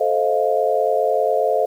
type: chord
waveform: sine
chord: F dominant seventh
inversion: first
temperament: just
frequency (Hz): 436.5 / 523.8 / 628.6 / 698.5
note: A4 / C5 / Eb5 / F5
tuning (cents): -14 / +2 / +18 / 0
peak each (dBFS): -21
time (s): 0-1.66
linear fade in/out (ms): 10
effects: 8-bit